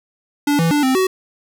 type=tone with pitch steps; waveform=square; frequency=289.7 / 165.5 / 293.4 / 261.1 / 375.7 Hz; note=D4 / E3 / D4 / C4 / F#4; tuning=-24 / +7 / -2 / -3 / +26 cents; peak=-14 dBFS; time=0.47-1.07 s; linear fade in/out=5 ms; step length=120 ms; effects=none